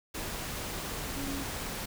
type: tone in noise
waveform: sine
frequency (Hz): 277.2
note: C#4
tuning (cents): 0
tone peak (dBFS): -36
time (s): 1.16-1.44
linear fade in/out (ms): 10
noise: pink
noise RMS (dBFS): -37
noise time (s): 0.14-1.86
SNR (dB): -2
effects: none